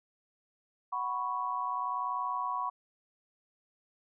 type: chord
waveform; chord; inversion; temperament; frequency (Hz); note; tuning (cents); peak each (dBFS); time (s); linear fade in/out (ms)
sine; F# suspended fourth; none; equal; 740 / 987.8 / 1108.7; F#5 / B5 / C#6; 0 / 0 / 0; -40 / -34 / -34; 0.92-2.7; 10
effects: none